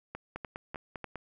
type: two click trains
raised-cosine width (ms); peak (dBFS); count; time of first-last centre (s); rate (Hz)
0.5; -23 / -23; 4 / 5; 0.15-1.043 / 0.36-1.157; 3.36 / 5.02
effects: none